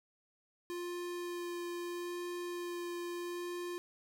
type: tone with vibrato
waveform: square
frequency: 350 Hz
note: F4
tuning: 4 cents sharp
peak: -39 dBFS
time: 0.7-3.78 s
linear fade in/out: 0 ms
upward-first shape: sine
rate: 0.77 Hz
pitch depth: 9 cents each way
effects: none